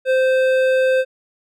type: tone with hard clipping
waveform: sine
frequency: 520 Hz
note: C5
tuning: 11 cents flat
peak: -15 dBFS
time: 0.05-1.05 s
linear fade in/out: 50 ms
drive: 11 dB
effects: none